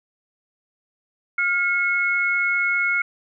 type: tone pair together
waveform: sine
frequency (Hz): 1409.9 / 2185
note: F6 / C#7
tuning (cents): +16 / -26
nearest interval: minor sixth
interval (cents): 758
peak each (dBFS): -22 / -20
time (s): 1.38-3.02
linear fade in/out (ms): 5
effects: none